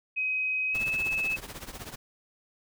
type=tone with pitch glide; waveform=sine; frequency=2527 to 2598 Hz; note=D#7 to E7; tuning=+26 to -26 cents; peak=-26 dBFS; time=0.16-1.37 s; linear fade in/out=20 ms; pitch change=+48 cents; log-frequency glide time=0.7-0.79 s
type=noise with tremolo; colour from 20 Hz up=pink; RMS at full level=-38 dBFS; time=0.74-1.96 s; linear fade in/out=10 ms; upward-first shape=triangle; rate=16 Hz; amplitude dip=85%
effects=none